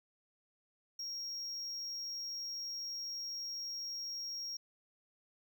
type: tone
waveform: triangle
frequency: 5588 Hz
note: F8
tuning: in tune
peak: -38 dBFS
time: 0.99-4.57 s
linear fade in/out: 5 ms
effects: none